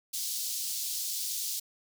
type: high-pass noise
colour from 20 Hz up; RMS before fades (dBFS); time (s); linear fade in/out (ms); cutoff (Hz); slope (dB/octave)
pink; -34; 0.13-1.6; 10; 4200; 24
effects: none